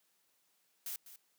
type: noise with echo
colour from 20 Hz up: blue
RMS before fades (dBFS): -41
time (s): 0.86-0.96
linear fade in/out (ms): 2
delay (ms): 200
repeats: 1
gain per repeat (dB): -13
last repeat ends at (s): 1.16
effects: white hiss -75 dBFS RMS until 1.38 s + high-pass 150 Hz 12 dB/octave